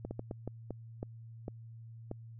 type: slowing click train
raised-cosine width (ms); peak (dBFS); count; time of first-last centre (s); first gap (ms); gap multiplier
2; -25; 9; 0.05-2.114; 60; 1.4
effects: added 114 Hz sine -47 dBFS peak until 2.39 s